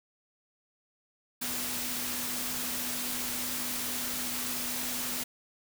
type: tone in noise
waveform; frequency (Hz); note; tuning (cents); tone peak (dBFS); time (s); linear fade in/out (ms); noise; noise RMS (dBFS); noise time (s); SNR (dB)
sine; 246.9; B3; 0; -43; 1.41-5.24; 10; white; -34; 1.41-5.24; -12
effects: none